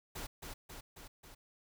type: noise with echo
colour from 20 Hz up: pink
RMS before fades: -43 dBFS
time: 0.15-0.27 s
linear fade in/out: 10 ms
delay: 270 ms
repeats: 4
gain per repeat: -3 dB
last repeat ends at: 1.35 s
effects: none